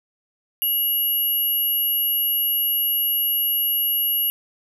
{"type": "tone pair together", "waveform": "sine", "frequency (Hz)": [2900, 11600], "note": ["F#7", "F#9"], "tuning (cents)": [-35, -35], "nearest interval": "2 octaves", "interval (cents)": 2400, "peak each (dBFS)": [-26, -19], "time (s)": [0.62, 4.3], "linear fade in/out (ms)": 0, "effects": []}